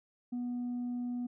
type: tone with tanh clipping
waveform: sine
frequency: 244.4 Hz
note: B3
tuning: 18 cents flat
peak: -34 dBFS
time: 0.32-1.27 s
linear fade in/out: 10 ms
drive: 1 dB
effects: none